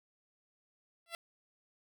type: tone with exponential growth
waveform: 10% pulse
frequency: 675 Hz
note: E5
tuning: 41 cents sharp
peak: -27 dBFS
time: 1.06-1.15 s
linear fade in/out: 1 ms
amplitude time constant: 19 ms
effects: none